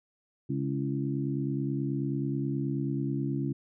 harmonic tone with a mistuned harmonic, 69.3 Hz, C#2, in tune, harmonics 2 / 3 / 4 / 5, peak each -31 / -36 / -33 / -36 dBFS, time 0.49-3.53 s, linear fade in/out 10 ms, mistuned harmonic 5, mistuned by -46 cents, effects none

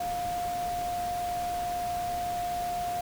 sine tone in noise, 706 Hz, F5, 19 cents sharp, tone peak -29 dBFS, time 0-3.01 s, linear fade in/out 5 ms, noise pink, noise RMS -41 dBFS, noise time 0-3.01 s, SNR +9 dB, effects none

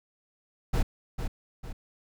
brown noise with echo, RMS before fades -23 dBFS, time 0.73-0.83 s, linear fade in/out 10 ms, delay 450 ms, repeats 2, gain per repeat -7 dB, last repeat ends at 1.73 s, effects none

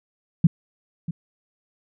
sine tone with echo, 166.3 Hz, E3, 16 cents sharp, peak -9 dBFS, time 0.44-0.47 s, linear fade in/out 5 ms, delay 640 ms, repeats 1, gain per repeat -15 dB, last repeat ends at 1.11 s, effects none

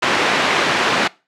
white band-pass noise, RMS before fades -17 dBFS, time 0.02-1.08 s, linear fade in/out 10 ms, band 200 to 2300 Hz, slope 12 dB/octave, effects noise-tail reverb RT60 0.3 s tail -23 dB re dry + low-pass 8000 Hz 12 dB/octave

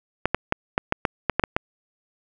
clicks, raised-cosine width 0.5 ms, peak -4 dBFS, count 10, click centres 0.256 / 0.346 / 0.524 / 0.779 / 0.924 / 1.052 / 1.297 / 1.396 / 1.438 / 1.565 s, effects none

